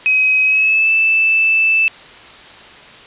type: tone with pitch glide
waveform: sine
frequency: 2535 to 2638 Hz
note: D#7 to E7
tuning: +32 to +1 cents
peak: -10 dBFS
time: 0.06-1.88 s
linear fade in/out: 0 ms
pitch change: +69 cents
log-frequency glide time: 0.44-0.9 s
effects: white hiss -38 dBFS RMS until 3.06 s + resampled to 8000 Hz